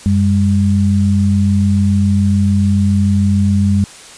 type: tone pair together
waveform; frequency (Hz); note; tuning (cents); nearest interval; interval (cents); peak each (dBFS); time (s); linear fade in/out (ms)
sine; 93.74 / 200.7; F#2 / G3; +23 / +41; octave + minor second; 1318; -12; 0.06-3.84; 0
effects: white hiss -36 dBFS RMS until 4.17 s + resampled to 22050 Hz